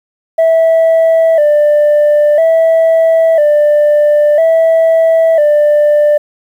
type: tone with vibrato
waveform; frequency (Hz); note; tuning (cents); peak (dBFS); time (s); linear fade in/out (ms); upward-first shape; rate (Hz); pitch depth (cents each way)
sine; 622.3; D#5; 0; -3; 0.38-6.18; 10; square; 0.5; 84
effects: tanh soft clip ceiling -4 dBFS + 7-bit